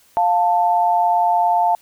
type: tone pair together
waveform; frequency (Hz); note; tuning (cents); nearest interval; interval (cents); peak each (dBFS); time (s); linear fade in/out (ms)
sine; 702.4 / 885; F5 / A5; +10 / +10; major third; 400; -16; 0.17-1.75; 0
effects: white hiss -54 dBFS RMS until 1.81 s